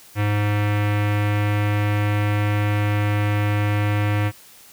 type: tone with low-pass filter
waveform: square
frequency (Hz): 103.83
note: G#2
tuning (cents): 0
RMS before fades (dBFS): -20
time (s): 0.15-4.32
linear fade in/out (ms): 50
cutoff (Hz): 2300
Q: 2.3
effects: white hiss -47 dBFS RMS until 4.72 s